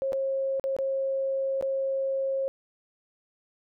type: tone with dropouts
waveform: sine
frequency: 539 Hz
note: C#5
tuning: 49 cents flat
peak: -25 dBFS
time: 0.02-2.48 s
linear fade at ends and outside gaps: 0 ms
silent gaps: 0.122-0.131 / 0.597-0.64 / 0.765-0.787 / 1.611-1.625 s
effects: none